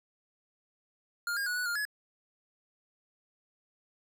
square tone with pitch steps, 1411 / 1620 / 1464 / 1477 / 1409 / 1693 Hz, F6 / G#6 / F#6 / F#6 / F6 / G#6, +17 / -43 / -19 / -3 / +15 / +33 cents, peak -31 dBFS, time 1.27-1.852 s, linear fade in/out 2 ms, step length 97 ms, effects none

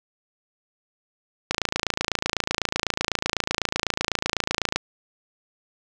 click train, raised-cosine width 0.2 ms, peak -4 dBFS, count 92, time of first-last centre 1.51-4.76 s, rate 28 Hz, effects none

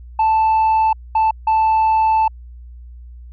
sine tone bursts at uneven times, 880 Hz, A5, in tune, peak -9 dBFS, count 3, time 0.19-0.93 / 1.15-1.31 / 1.47-2.28 s, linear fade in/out 5 ms, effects tanh soft clip ceiling -11 dBFS + added 60 Hz sine -34 dBFS peak until 3.32 s

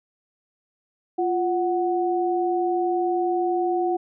sine tone pair together, 349.2 / 740 Hz, F4 / F#5, 0 / 0 cents, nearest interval octave + minor second, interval 1300 cents, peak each -22 / -24 dBFS, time 1.18-3.97 s, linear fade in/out 10 ms, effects none

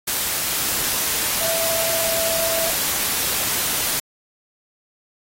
sine tone in noise, 659.3 Hz, E5, in tune, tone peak -25 dBFS, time 1.41-2.71 s, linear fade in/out 10 ms, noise white, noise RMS -22 dBFS, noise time 0.07-4 s, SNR -6 dB, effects AAC 48 kbps

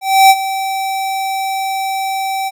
square tone with ADSR envelope, 773 Hz, G5, 24 cents flat, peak -3 dBFS, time 0.01-2.51 s, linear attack 290 ms, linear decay 45 ms, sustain -14 dB, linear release 36 ms, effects none

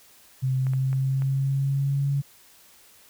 sine tone with pitch glide, 130.81 to 140.2 Hz, C3 to C#3, 0 to +20 cents, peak -21 dBFS, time 0.42-2.22 s, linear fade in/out 20 ms, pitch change +120 cents, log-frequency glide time 0.59-2.09 s
clicks, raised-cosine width 0.5 ms, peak -27 dBFS, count 4, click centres 0.668 / 0.735 / 0.93 / 1.221 s
effects white hiss -54 dBFS RMS until 3.09 s

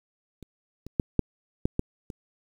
clicks, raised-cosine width 3 ms, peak -30 / -27 / -9 / -7 / -10 / -11 / -24 dBFS, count 7, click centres 0.427 / 0.866 / 0.998 / 1.193 / 1.655 / 1.794 / 2.102 s, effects 8-bit

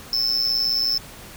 triangle tone with amplitude modulation, 5274 Hz, E8, in tune, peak -14 dBFS, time 0.13-0.98 s, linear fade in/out 2 ms, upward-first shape sine, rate 119 Hz, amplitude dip 85%, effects pink hiss -41 dBFS RMS until 1.36 s

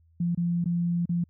sine tone with dropouts, 172.5 Hz, F3, 21 cents flat, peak -23 dBFS, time 0.2-1.24 s, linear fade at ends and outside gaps 5 ms, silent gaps 0.349-0.374 / 0.643-0.657 / 1.056-1.092 s, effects added 82 Hz sine -58 dBFS peak until 1.29 s

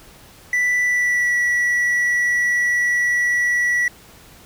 triangle tone with pitch glide, 1975.5 to 1944.9 Hz, B6 to B6, 0 to -27 cents, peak -14 dBFS, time 0.53-3.88 s, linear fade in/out 2 ms, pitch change -27 cents, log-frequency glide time 0.84-1.36 s, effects pink hiss -46 dBFS RMS until 4.45 s

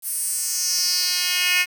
10% pulse tone with high-pass filter sweep, 360.4 Hz, F#4, 45 cents flat, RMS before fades -22 dBFS, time 0.02-1.66 s, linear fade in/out 50 ms, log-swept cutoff 11000 to 2400 Hz, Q 3.1, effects 7-bit

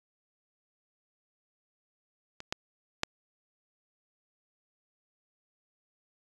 clicks, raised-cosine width 0.2 ms, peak -24 / -13 / -9 dBFS, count 3, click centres 2.404 / 2.525 / 3.034 s, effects resampled to 24000 Hz

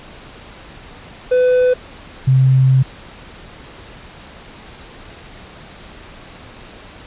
triangle / sine tone pair in turn, 502 / 131.47 Hz, B4 / C3, +28 / +9 cents, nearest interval octave + major seventh, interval 2319 cents, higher first, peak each -8 dBFS, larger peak neither, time 1.31-1.74 / 2.27-2.83 s, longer second, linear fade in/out 10 ms, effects pink hiss -38 dBFS RMS until 7.06 s + resampled to 8000 Hz

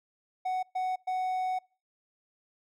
triangle tone bursts at uneven times, 743 Hz, F#5, 7 cents sharp, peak -26 dBFS, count 3, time 0.45-0.63 / 0.75-0.96 / 1.07-1.59 s, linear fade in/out 10 ms, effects noise-tail reverb RT60 0.4 s tail -26 dB re dry

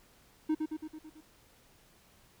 triangle tone with echo, 311.1 Hz, D#4, in tune, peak -24 dBFS, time 0.49-0.55 s, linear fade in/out 10 ms, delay 110 ms, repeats 6, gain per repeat -4 dB, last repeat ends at 1.21 s, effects pink hiss -63 dBFS RMS until 2.4 s

